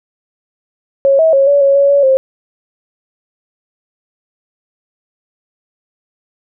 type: tone with pitch steps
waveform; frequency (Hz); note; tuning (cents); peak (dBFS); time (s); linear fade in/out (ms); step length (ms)
sine; 549 / 644 / 547 / 569 / 553 / 560 / 565 / 530; C#5 / E5 / C#5 / C#5 / C#5 / C#5 / C#5 / C5; -17 / -41 / -23 / +45 / -4 / +18 / +33 / +22; -6; 1.05-2.17; 0; 140
effects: none